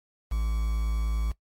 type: tone with quantisation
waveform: triangle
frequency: 55 Hz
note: A1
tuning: in tune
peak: -22 dBFS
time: 0.31-1.32 s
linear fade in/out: 10 ms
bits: 7
effects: noise-tail reverb RT60 0.1 s tail -18 dB re dry + MP3 64 kbps